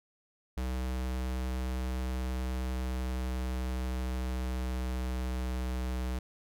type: tone with pitch glide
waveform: square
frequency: 63.6 to 62.98 Hz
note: C2 to B1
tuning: -48 to +35 cents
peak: -32 dBFS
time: 0.57-6.19 s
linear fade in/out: 5 ms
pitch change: -17 cents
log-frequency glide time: 2.56-5.94 s
effects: none